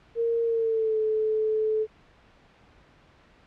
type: tone with pitch glide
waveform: sine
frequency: 462.9 to 434.4 Hz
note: A#4 to A4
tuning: -12 to -22 cents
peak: -22 dBFS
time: 0.15-1.87 s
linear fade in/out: 50 ms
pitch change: -110 cents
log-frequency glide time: 0.44-0.99 s
effects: pink hiss -57 dBFS RMS until 3.46 s + low-pass 3000 Hz 12 dB/octave